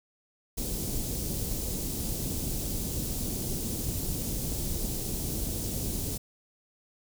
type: band-stop noise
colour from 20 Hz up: pink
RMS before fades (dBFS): -32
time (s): 0.57-6.18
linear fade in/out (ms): 10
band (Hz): 350 to 6400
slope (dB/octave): 12
effects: none